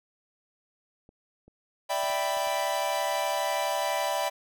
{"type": "clicks", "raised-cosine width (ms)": 2, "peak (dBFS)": -40, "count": 6, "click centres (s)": [1.091, 1.48, 2.036, 2.102, 2.37, 2.472]}
{"type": "chord", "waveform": "45% pulse", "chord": "E minor seventh", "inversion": "third", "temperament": "equal", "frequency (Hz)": [587.3, 659.3, 784, 987.8], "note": ["D5", "E5", "G5", "B5"], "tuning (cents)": [0, 0, 0, 0], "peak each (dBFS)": -32, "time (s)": [1.89, 4.3], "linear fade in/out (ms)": 20}
{"effects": []}